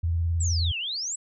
sine tone with vibrato, 84 Hz, E2, 33 cents sharp, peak -22 dBFS, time 0.03-0.72 s, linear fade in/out 10 ms, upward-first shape square, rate 19 Hz, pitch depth 48 cents each way
sine exponential two-way sweep, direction down then up, 8030 to 2590 to 8030 Hz, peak -28 dBFS, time 0.4-1.16 s, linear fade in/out 10 ms, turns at 0.78 s
effects none

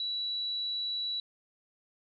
sine tone, 3929 Hz, B7, 10 cents flat, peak -31 dBFS, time 0-1.2 s, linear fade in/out 2 ms, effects none

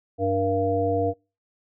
harmonic tone with a mistuned harmonic, 98 Hz, G2, in tune, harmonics 1 / 3 / 5 / 7, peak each -28 / -28 / -24 / -26 dBFS, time 0.18-1.14 s, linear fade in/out 50 ms, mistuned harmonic 5, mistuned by -56 cents, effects noise-tail reverb RT60 0.3 s tail -25 dB re dry

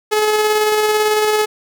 sawtooth tone with tremolo, 426.3 Hz, G#4, 45 cents sharp, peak -8 dBFS, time 0.11-1.46 s, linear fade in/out 20 ms, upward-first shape square, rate 18 Hz, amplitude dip 25%, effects none

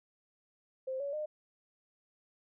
sine tone with pitch steps, 523.3 / 564.1 / 608.1 Hz, C5 / C#5 / D#5, 0 / +30 / -40 cents, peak -34 dBFS, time 0.87-1.26 s, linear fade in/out 10 ms, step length 130 ms, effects none

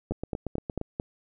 two click trains, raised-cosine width 2 ms, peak -16 / -18 dBFS, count 5 / 7, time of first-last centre 0.11-0.999 / 0.12-0.814 s, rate 4.5 / 8.65 Hz, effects none

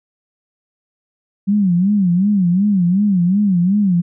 sine tone with vibrato, 190 Hz, F#3, 46 cents sharp, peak -11 dBFS, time 1.47-4.02 s, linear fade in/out 20 ms, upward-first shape sine, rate 2.7 Hz, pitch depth 170 cents each way, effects none

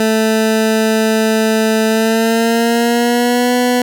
20% pulse tone with pitch glide, 220 to 246.9 Hz, A3 to B3, 0 to 0 cents, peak -6 dBFS, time 0-3.82 s, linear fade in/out 2 ms, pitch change +200 cents, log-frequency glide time 1.87-3.54 s, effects none

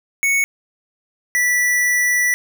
square tone pair in turn, 2217 / 1962.8 Hz, C#7 / B6, 0 / -11 cents, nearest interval major second, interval 211 cents, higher first, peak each -15 dBFS, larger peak neither, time 0.23-0.44 / 1.35-2.34 s, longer second, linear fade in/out 0 ms, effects none

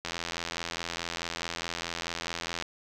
click train, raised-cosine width 0.2 ms, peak -15 dBFS, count 219, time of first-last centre 0.05-2.624 s, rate 84.7 Hz, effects none

